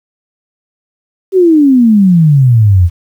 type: exponential sweep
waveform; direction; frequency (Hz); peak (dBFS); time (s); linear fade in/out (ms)
sine; down; 391.3 to 82.9; -3; 1.32-2.9; 50
effects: 7-bit